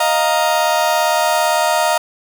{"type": "chord", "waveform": "35% pulse", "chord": "Eb suspended second", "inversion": "none", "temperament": "just", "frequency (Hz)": [622.3, 700, 933.4], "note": ["Eb5", "F5", "Bb5"], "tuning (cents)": [0, 4, 2], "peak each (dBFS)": -16, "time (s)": [0, 1.98], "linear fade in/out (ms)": 5, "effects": []}